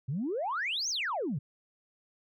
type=exponential two-way sweep; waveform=sine; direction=up then down; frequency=120 to 6645 to 120 Hz; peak=-29 dBFS; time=0.08-1.39 s; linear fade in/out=10 ms; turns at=0.89 s; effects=tanh soft clip ceiling -25 dBFS